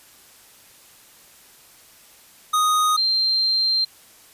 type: tone pair in turn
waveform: square / sine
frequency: 1244.5 / 4159 Hz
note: D#6 / C8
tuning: 0 / -11 cents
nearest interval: octave + major sixth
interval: 2089 cents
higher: second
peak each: -17 dBFS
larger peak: neither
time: 2.53-2.97 / 2.97-3.85 s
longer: second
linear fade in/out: 10 ms
effects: white hiss -50 dBFS RMS until 4.33 s + resampled to 32000 Hz